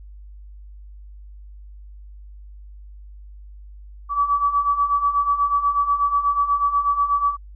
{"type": "beating tone pair", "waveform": "sine", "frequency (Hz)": [1142, 1150.2], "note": ["D6", "D6"], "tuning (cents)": [-49, -36], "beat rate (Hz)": 8.2, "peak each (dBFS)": [-23, -18], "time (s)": [4.09, 7.37], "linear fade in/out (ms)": 50, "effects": ["added 50 Hz sine -38 dBFS peak until 7.55 s"]}